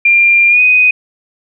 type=tone with pitch glide; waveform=sine; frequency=2390 to 2496 Hz; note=D7 to D#7; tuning=+30 to +5 cents; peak=-5 dBFS; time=0.05-0.91 s; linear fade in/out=5 ms; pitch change=+75 cents; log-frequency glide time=0.49-0.61 s; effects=none